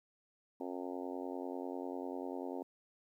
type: harmonic tone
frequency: 90.1 Hz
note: F#2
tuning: 45 cents flat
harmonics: 3 / 4 / 5 / 6 / 7 / 8 / 9 / 10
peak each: -43 / -45 / -47 / -49 / -50 / -51 / -52 / -53 dBFS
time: 0.6-2.63 s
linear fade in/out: 5 ms
effects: 12-bit